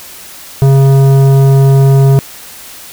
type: tone with tanh clipping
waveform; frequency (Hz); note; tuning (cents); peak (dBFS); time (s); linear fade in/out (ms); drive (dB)
triangle; 136.2; C#3; -30; -5; 0.62-2.19; 0; 17
effects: white hiss -31 dBFS RMS until 2.92 s